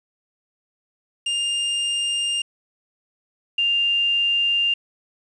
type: tone pair in turn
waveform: 45% pulse / sine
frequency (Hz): 2808 / 2797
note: F7 / F7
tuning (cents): +9 / +2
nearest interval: unison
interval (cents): 7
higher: first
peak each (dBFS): -21 / -17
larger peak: second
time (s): 1.26-2.42 / 3.58-4.74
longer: neither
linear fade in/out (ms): 5
effects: resampled to 22050 Hz + 8-bit